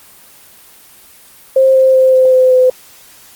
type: tone with pitch steps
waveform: sine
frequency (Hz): 529 / 525 / 521.1 / 517.2 / 513.3 / 509.5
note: C5 / C5 / C5 / C5 / C5 / C5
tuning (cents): +19 / +6 / -7 / -20 / -33 / -46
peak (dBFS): -5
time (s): 1.56-2.7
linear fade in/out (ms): 5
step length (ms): 190
effects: white hiss -41 dBFS RMS until 3.35 s + Opus 24 kbps